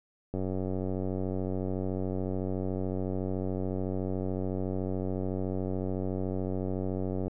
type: click train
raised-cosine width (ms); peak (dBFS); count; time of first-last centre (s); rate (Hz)
2; -20; 652; 0.34-7.28; 93.8
effects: none